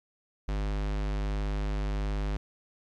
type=tone; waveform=square; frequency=50.7 Hz; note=G#1; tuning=41 cents flat; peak=-29 dBFS; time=0.48-2.37 s; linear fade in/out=5 ms; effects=low-pass 5000 Hz 12 dB/octave + 11-bit